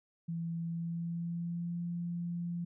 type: tone with pitch glide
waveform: sine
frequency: 167.1 to 172.39 Hz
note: E3 to F3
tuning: +24 to -22 cents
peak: -34 dBFS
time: 0.28-2.65 s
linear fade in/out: 10 ms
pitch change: +54 cents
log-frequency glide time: 0.64-1.8 s
effects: none